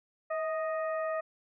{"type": "harmonic tone with a mistuned harmonic", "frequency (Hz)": 622.3, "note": "D#5", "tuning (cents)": 0, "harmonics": [1, 2, 3, 4], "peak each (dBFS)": [-31, -37, -42, -53], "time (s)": [0.3, 1.21], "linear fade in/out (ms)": 10, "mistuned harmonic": 1, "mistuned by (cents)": 45, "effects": []}